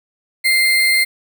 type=tone with sample-and-hold; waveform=sine; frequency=2093 Hz; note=C7; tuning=in tune; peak=-11 dBFS; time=0.44-1.05 s; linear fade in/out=20 ms; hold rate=6300 Hz; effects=none